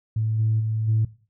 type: tone with level steps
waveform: sine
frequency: 110 Hz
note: A2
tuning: in tune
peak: -20 / -17 / -21 / -16 dBFS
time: 0.16-1.05 s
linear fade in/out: 5 ms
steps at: 0.38 / 0.59 / 0.87 s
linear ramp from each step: 20 ms
effects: noise-tail reverb RT60 0.4 s tail -20 dB re dry + tanh soft clip ceiling -13 dBFS